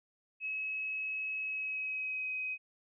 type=tone with pitch glide; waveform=sine; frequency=2569 to 2523 Hz; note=E7 to D#7; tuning=-45 to +23 cents; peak=-34 dBFS; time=0.4-2.58 s; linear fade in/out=50 ms; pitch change=-32 cents; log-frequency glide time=1.41-2.33 s; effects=none